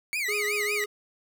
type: tone with vibrato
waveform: 40% pulse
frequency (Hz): 2200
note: C#7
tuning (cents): -14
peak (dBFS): -26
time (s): 0.13-0.84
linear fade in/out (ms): 0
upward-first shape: triangle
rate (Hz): 5.4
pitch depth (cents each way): 250
type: tone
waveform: square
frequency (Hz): 415.3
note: G#4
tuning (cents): 0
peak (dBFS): -31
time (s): 0.28-0.86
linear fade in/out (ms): 10
effects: none

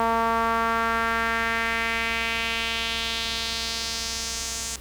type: tone with band-pass filter sweep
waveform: sawtooth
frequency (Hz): 228.2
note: A#3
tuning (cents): -37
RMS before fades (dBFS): -26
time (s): 0-4.76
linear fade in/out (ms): 2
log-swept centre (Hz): 950 to 7100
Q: 2.2
effects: added 63 Hz sine -41 dBFS peak until 4.8 s + pink hiss -45 dBFS RMS until 4.8 s

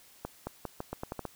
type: accelerating click train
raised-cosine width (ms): 1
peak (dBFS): -21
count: 9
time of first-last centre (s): 0.25-1.253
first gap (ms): 220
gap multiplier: 0.83
effects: white hiss -58 dBFS RMS until 1.35 s

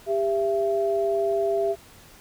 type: tone pair together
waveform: sine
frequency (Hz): 398.2 / 669.7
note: G4 / E5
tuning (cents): +27 / +27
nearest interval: major sixth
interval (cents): 900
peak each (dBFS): -23 / -24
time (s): 0.06-1.76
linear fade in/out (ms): 50
effects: pink hiss -50 dBFS RMS until 2.2 s

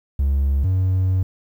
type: tone pair in turn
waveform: triangle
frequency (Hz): 69.3 / 93.57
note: C#2 / F#2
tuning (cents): 0 / +20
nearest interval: perfect fourth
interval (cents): 520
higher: second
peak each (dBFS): -13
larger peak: neither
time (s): 0.19-0.64 / 0.64-1.23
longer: second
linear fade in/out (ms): 5
effects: tanh soft clip ceiling -9 dBFS + 9-bit

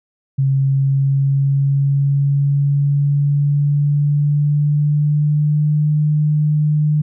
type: tone with pitch glide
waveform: sine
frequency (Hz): 135.9 to 150.79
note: C#3 to D3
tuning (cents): -34 to +46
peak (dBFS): -12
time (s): 0.38-7.02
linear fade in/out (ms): 10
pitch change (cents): +180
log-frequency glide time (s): 0.5-5.93
effects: none

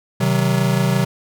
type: chord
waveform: square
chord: C diminished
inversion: none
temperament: just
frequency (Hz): 130.81 / 156.98 / 188.37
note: C3 / Eb3 / Gb3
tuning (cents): 0 / +16 / +31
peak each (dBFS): -19 / -22 / -20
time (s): 0.2-1.05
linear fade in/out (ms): 10
effects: none

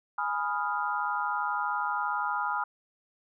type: chord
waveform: sine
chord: F half-diminished seventh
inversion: first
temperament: equal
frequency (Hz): 830.6 / 987.8 / 1244.5 / 1396.9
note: Ab5 / Cb6 / Eb6 / F6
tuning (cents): 0 / 0 / 0 / 0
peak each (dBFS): -33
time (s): 0.18-2.64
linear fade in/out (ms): 5
effects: none

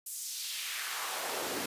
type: noise with high-pass filter sweep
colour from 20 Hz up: pink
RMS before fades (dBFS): -37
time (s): 0.06-1.66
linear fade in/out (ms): 5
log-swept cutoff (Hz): 9200 to 240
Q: 1.4
effects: resampled to 32000 Hz

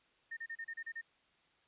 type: tone bursts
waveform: sine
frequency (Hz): 1828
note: A#6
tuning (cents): -34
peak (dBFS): -40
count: 8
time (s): 0.31-1.014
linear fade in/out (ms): 10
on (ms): 60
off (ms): 32
effects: white hiss -71 dBFS RMS until 1.67 s + resampled to 8000 Hz

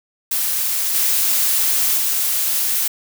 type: noise with level steps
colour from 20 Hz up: blue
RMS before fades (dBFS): -20 / -17 / -19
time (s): 0.31-2.88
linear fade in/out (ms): 5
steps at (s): 0.94 / 1.97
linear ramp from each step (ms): 10
effects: none

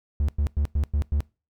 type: tone bursts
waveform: triangle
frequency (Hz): 72.7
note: D2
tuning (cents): -17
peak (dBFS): -18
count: 6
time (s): 0.2-1.205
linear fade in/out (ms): 0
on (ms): 85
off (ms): 99
effects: noise-tail reverb RT60 0.3 s tail -23 dB re dry

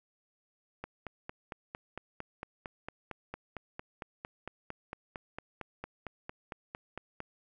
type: click train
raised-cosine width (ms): 0.5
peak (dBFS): -24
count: 29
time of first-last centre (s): 0.84-7.204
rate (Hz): 4.4
effects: none

